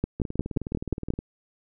two click trains, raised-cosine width 3 ms, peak -19 / -11 dBFS, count 20 / 7, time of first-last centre 0.2-1.19 / 0.04-1.104 s, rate 19.2 / 5.64 Hz, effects none

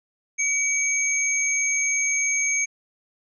sine tone pair together, 2277 / 6440 Hz, C#7 / G8, +46 / +46 cents, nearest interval octave + tritone, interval 1800 cents, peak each -23 dBFS, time 0.38-2.66 s, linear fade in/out 20 ms, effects none

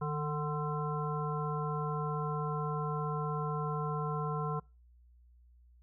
harmonic tone with a mistuned harmonic, 148.7 Hz, D3, 22 cents sharp, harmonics 1 / 3 / 5 / 7 / 9, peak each -34 / -39 / -43 / -39 / -43 dBFS, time 0.01-4.6 s, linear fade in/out 10 ms, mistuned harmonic 1, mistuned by +47 cents, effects noise-tail reverb RT60 0.3 s tail -25 dB re dry + added 60 Hz sine -58 dBFS peak until 5.82 s

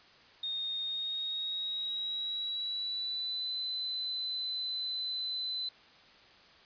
sine tone with pitch glide, 3694 to 4028 Hz, A#7 to B7, -16 to +33 cents, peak -33 dBFS, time 0.43-5.69 s, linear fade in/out 5 ms, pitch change +149 cents, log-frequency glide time 0.82-3.56 s, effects white hiss -58 dBFS RMS until 6.65 s + resampled to 11025 Hz

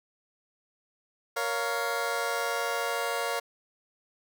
20% pulse chord, Bb minor, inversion none, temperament just, 466.2 / 559.4 / 699.2 Hz, Bb4 / Db5 / F5, 0 / +16 / +2 cents, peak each -28 dBFS, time 1.36-3.4 s, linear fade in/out 10 ms, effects none

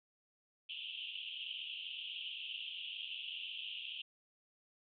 white band-pass noise, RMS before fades -45 dBFS, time 0.69-4.02 s, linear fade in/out 5 ms, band 2700 to 3300 Hz, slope 96 dB/octave, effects none

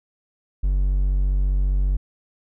triangle tone, 47.44 Hz, F#1, 44 cents sharp, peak -15 dBFS, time 0.63-1.97 s, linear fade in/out 10 ms, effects none

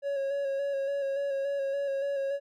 triangle tone with vibrato, 554.4 Hz, C#5, in tune, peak -26 dBFS, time 0.02-2.4 s, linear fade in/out 50 ms, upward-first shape square, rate 3.5 Hz, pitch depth 24 cents each way, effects none

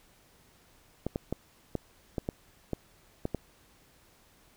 clicks, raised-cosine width 2 ms, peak -17 dBFS, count 9, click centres 1.066 / 1.159 / 1.326 / 1.753 / 2.182 / 2.289 / 2.733 / 3.254 / 3.347 s, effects pink hiss -62 dBFS RMS until 4.56 s

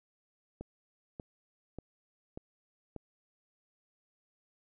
click train, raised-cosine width 2 ms, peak -28 dBFS, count 5, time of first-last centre 0.61-2.963 s, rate 1.7 Hz, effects none

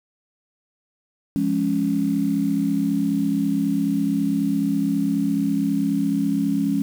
sine chord, Db major, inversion first, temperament just, 173.24 / 207.9 / 277.2 Hz, F3 / Ab3 / Db4, -14 / +2 / 0 cents, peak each -26 / -23 / -21 dBFS, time 1.36-6.82 s, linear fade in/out 0 ms, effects 7-bit

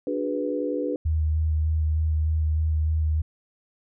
sine chord, G# half-diminished seventh, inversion second, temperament equal with one note detuned, 293.7 / 364.9 / 415.3 / 493.9 Hz, D4 / F#4 / G#4 / B4, 0 / -24 / 0 / 0 cents, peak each -28 / -33 / -32 / -28 dBFS, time 0.07-0.96 s, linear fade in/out 2 ms
sine tone with vibrato, 78.2 Hz, D#2, 9 cents sharp, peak -20 dBFS, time 1.05-3.22 s, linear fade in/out 10 ms, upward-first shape square, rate 3.3 Hz, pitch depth 14 cents each way
effects none

